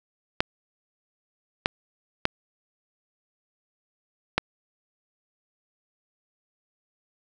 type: clicks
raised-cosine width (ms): 0.3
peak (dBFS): -4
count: 4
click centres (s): 0.405 / 1.659 / 2.254 / 4.38
effects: none